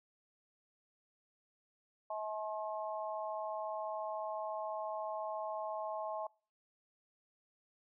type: harmonic tone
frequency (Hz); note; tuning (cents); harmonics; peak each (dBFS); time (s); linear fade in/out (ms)
214.1; A3; -47; 3 / 4 / 5; -40 / -42 / -44; 2.1-6.27; 5
effects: noise-tail reverb RT60 0.4 s tail -25 dB re dry